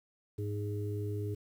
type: harmonic tone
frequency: 103.4 Hz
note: G#2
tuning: 7 cents flat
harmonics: 1 / 3 / 4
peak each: -34 / -43 / -40 dBFS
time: 0.38-1.35 s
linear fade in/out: 10 ms
effects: 10-bit